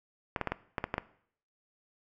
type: clicks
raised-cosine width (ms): 0.5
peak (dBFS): -15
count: 8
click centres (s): 0.362 / 0.413 / 0.473 / 0.52 / 0.782 / 0.841 / 0.941 / 0.981
effects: noise-tail reverb RT60 0.6 s tail -18 dB re dry